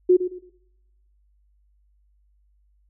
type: tone with echo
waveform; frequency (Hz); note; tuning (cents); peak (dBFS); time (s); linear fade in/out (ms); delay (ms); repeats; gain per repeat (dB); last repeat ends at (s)
sine; 363.2; F#4; -32; -11; 0.09-0.17; 10; 110; 3; -11; 0.5
effects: noise-tail reverb RT60 1.0 s tail -26 dB re dry + added 50 Hz sine -59 dBFS peak until 2.89 s